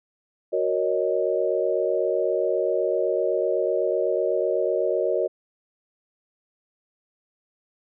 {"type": "chord", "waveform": "sine", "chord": "D# minor seventh", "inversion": "first", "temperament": "equal", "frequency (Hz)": [370, 466.2, 554.4, 622.3], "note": ["F#4", "A#4", "C#5", "D#5"], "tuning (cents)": [0, 0, 0, 0], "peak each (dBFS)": -26, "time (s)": [0.52, 5.28], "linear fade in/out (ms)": 20, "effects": []}